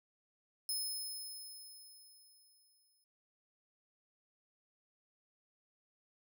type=tone with exponential decay; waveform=15% pulse; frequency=5180 Hz; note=E8; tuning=31 cents flat; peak=-29 dBFS; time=0.69-3.04 s; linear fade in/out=1 ms; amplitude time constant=510 ms; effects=none